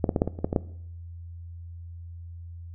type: clicks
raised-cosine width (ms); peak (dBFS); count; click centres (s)
2; -8 / -9 / -9 / -6 / -14 / -23 / -10 / -13 / -7; 9; 0.042 / 0.092 / 0.162 / 0.219 / 0.276 / 0.389 / 0.445 / 0.529 / 0.562
effects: noise-tail reverb RT60 0.7 s tail -19 dB re dry + added 85 Hz sine -38 dBFS peak until 2.74 s